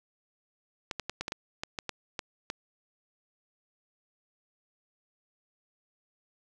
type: clicks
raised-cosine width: 0.2 ms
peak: -16 dBFS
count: 11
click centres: 0.912 / 0.997 / 1.096 / 1.21 / 1.281 / 1.321 / 1.635 / 1.788 / 1.893 / 2.192 / 2.501 s
effects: none